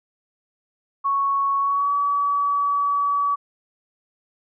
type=tone with pitch glide; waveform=sine; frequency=1108.7 to 1141.2 Hz; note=C#6 to C#6; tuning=0 to +50 cents; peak=-18 dBFS; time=1.04-3.36 s; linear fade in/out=20 ms; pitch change=+50 cents; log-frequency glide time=1.59-1.93 s; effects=none